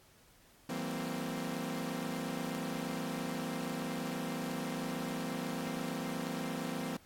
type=chord; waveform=sawtooth; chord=C dominant seventh; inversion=first; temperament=equal with one note detuned; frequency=164.81 / 190.97 / 233.1 / 261.6 Hz; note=E3 / G3 / Bb3 / C4; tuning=0 / -45 / 0 / 0 cents; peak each=-38 / -40 / -37 / -36 dBFS; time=0.69-6.97 s; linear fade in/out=5 ms; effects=pink hiss -63 dBFS RMS until 7.05 s + AAC 64 kbps